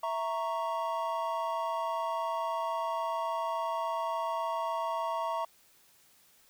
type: chord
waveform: triangle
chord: A# diminished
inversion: second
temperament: equal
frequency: 659.3 / 932.3 / 1108.7 Hz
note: E5 / A#5 / C#6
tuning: 0 / 0 / 0 cents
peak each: -33 / -32 / -34 dBFS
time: 0.03-5.45 s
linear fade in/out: 5 ms
effects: white hiss -63 dBFS RMS until 6.49 s